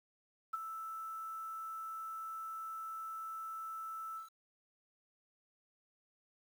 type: tone with ADSR envelope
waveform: sine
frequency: 1318.5 Hz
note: E6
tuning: in tune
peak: -32 dBFS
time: 0.53-4.3 s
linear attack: 11 ms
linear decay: 20 ms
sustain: -9 dB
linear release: 130 ms
effects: 10-bit